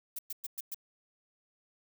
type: noise bursts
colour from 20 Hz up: violet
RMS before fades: -38 dBFS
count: 5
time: 0.16-0.745 s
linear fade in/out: 5 ms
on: 29 ms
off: 110 ms
effects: none